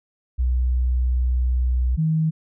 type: tone pair in turn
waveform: sine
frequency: 62.3 / 158.63 Hz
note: B1 / D#3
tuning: +16 / +34 cents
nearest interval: octave + major third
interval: 1618 cents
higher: second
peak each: -17 dBFS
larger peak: neither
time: 0.38-1.97 / 1.97-2.31 s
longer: first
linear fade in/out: 20 ms
effects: none